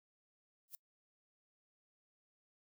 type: noise with exponential growth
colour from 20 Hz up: violet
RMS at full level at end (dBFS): -44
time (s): 0.68-0.75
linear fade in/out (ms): 0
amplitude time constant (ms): 15
effects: noise-tail reverb RT60 0.1 s tail -24 dB re dry